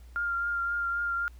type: tone with vibrato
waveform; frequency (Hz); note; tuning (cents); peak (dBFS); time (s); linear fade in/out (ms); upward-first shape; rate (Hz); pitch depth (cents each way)
sine; 1396.9; F6; 0; -27; 0.16-1.28; 0; triangle; 3.8; 23
effects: added 60 Hz sine -46 dBFS peak until 1.39 s + pink hiss -63 dBFS RMS until 1.39 s